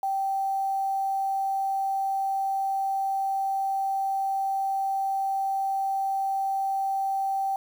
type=tone with quantisation; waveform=sine; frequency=779 Hz; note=G5; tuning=11 cents flat; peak=-24 dBFS; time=0.03-7.56 s; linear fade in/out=2 ms; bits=8; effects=none

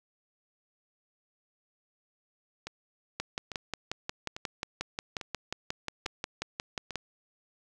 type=two click trains; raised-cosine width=0.2 ms; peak=-15 / -21 dBFS; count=22 / 6; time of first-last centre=3.2-6.957 / 2.67-6.907 s; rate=5.59 / 1.18 Hz; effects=none

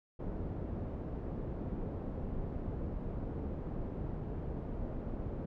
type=low-pass noise; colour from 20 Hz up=pink; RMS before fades=-39 dBFS; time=0.19-5.46 s; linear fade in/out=10 ms; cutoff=470 Hz; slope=12 dB/octave; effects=none

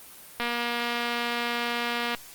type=click train; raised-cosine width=0.3 ms; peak=-13 dBFS; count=417; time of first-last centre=0.4-2.148 s; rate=238 Hz; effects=white hiss -47 dBFS RMS until 2.34 s + Opus 32 kbps

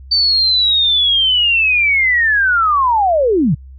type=linear sweep; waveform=sine; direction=down; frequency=4591 to 121.2 Hz; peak=-10 dBFS; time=0.11-3.55 s; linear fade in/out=10 ms; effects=added 66 Hz sine -33 dBFS peak until 3.78 s

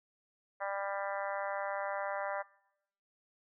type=harmonic tone; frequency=198.1 Hz; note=G3; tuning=18 cents sharp; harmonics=3 / 4 / 5 / 6 / 7 / 8 / 9 / 10; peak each=-38 / -40 / -42 / -44 / -45 / -46 / -47 / -48 dBFS; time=0.6-2.43 s; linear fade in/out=20 ms; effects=noise-tail reverb RT60 0.8 s tail -23 dB re dry

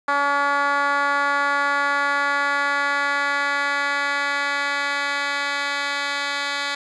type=tone with band-pass filter sweep; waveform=10% pulse; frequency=284 Hz; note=C#4; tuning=42 cents sharp; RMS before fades=-22 dBFS; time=0.08-6.75 s; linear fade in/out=5 ms; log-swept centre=1200 to 2900 Hz; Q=1.5; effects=resampled to 22050 Hz + 8-bit

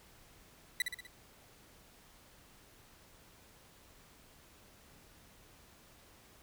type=tone with echo; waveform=30% pulse; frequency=1974 Hz; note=B6; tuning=1 cent flat; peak=-26 dBFS; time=0.8-0.82 s; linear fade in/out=2 ms; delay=62 ms; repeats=4; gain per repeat=-5 dB; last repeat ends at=1.068 s; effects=pink hiss -61 dBFS RMS until 6.42 s

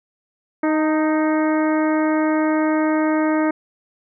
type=harmonic tone with a mistuned harmonic; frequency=311.1 Hz; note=D#4; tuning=in tune; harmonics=1 / 2 / 3 / 4 / 5 / 6 / 7; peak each=-17 / -23 / -27 / -29 / -31 / -33 / -34 dBFS; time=0.63-3.51 s; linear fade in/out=5 ms; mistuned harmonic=3; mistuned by=-29 cents; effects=none

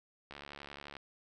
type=click train; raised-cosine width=0.3 ms; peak=-30 dBFS; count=48; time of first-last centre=0.31-0.967 s; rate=71.5 Hz; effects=none

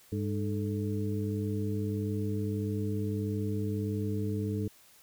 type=harmonic tone with a mistuned harmonic; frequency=101.6 Hz; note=G#2; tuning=38 cents flat; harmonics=1 / 2 / 3 / 4; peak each=-32 / -35 / -37 / -38 dBFS; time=0.12-4.68 s; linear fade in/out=5 ms; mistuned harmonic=4; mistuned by=+110 cents; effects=white hiss -59 dBFS RMS until 5.02 s

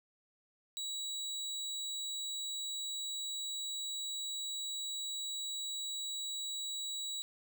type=tone; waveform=30% pulse; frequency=3900 Hz; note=B7; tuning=23 cents flat; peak=-35 dBFS; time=0.77-7.22 s; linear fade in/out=0 ms; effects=none

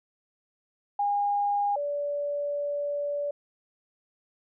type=tone pair in turn; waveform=sine; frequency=814 / 577.9 Hz; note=G#5 / D5; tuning=-35 / -28 cents; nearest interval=tritone; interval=593 cents; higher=first; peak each=-23 / -27 dBFS; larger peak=first; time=0.99-1.76 / 1.76-3.31 s; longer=second; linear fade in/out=5 ms; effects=none

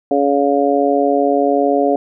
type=harmonic tone; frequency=141.1 Hz; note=C#3; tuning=31 cents sharp; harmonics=2 / 3 / 4 / 5; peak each=-17 / -17 / -17 / -17 dBFS; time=0.11-1.96 s; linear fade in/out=2 ms; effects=none

